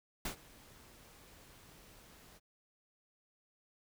pink noise with ADSR envelope, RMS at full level -37 dBFS, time 0.25-2.4 s, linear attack 4 ms, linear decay 98 ms, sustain -22 dB, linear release 34 ms, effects none

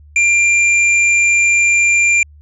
square tone, 2382 Hz, D7, 24 cents sharp, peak -10 dBFS, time 0.16-2.23 s, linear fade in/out 2 ms, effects added 74 Hz sine -39 dBFS peak until 2.41 s + resampled to 22050 Hz

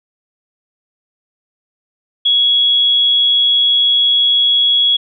sine tone, 3342 Hz, G#7, 10 cents sharp, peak -9 dBFS, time 2.25-4.97 s, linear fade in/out 10 ms, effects none

